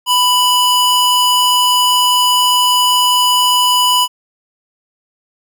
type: ring-modulated tone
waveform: square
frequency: 1979 Hz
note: B6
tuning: 3 cents sharp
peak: -7 dBFS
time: 0.06-4.08 s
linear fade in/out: 50 ms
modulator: 986 Hz
effects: none